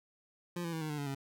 25% pulse tone with pitch steps, 174.61 / 167.79 / 161.23 / 154.93 / 148.88 / 143.06 / 137.47 Hz, F3 / E3 / E3 / D#3 / D3 / D3 / C#3, 0 / +31 / -38 / -7 / +24 / -45 / -14 cents, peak -32 dBFS, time 0.56-1.148 s, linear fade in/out 5 ms, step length 84 ms, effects none

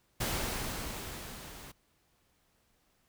pink noise with level ramp, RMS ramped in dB -32 to -49 dBFS, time 0.2-1.72 s, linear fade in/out 10 ms, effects pink hiss -72 dBFS RMS until 3.08 s

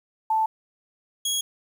sine / 20% pulse tone pair in turn, 880 / 3315 Hz, A5 / G#7, 0 / -4 cents, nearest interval octave + major seventh, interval 2296 cents, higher second, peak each -19 / -18 dBFS, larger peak second, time 0.3-0.46 / 1.25-1.41 s, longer neither, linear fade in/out 5 ms, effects 9-bit

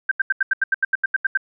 sine tone bursts, 1568 Hz, G6, in tune, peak -14 dBFS, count 13, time 0.09-1.374 s, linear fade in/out 5 ms, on 24 ms, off 81 ms, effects none

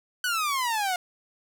sawtooth exponential sweep, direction down, 1512 to 708 Hz, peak -21 dBFS, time 0.24-0.96 s, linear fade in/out 2 ms, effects none

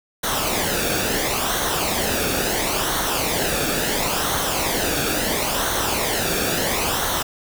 pink noise with flanger, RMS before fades -22 dBFS, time 0.23-7.23 s, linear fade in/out 10 ms, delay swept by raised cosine 0.4 to 1 ms, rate 0.73 Hz, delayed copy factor -0.6, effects none

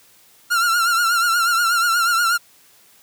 45% pulse tone with vibrato, 1386 Hz, F6, 14 cents flat, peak -15 dBFS, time 0.5-2.38 s, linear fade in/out 20 ms, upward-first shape triangle, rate 8.3 Hz, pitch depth 80 cents each way, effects white hiss -52 dBFS RMS until 3.02 s + high-pass 80 Hz 12 dB/octave

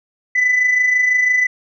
sine tone pair together, 1974 / 2000 Hz, B6 / B6, -1 / +21 cents, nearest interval unison, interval 22 cents, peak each -19 / -11 dBFS, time 0.35-1.47 s, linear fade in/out 10 ms, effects tanh soft clip ceiling -9 dBFS

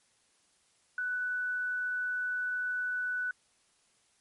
sine tone, 1488 Hz, F#6, 9 cents sharp, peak -30 dBFS, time 0.98-3.31 s, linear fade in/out 2 ms, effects white hiss -69 dBFS RMS until 4.2 s + MP3 48 kbps

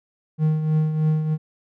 triangle tone with tremolo, 155.56 Hz, D#3, in tune, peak -13 dBFS, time 0.38-1.38 s, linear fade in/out 50 ms, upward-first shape triangle, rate 3.2 Hz, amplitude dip 60%, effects none

